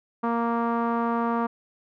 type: tone with low-pass filter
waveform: sawtooth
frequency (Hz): 233.1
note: A#3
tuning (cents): 0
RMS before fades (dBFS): -25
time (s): 0.23-1.47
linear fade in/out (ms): 10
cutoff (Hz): 1100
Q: 3.5
effects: none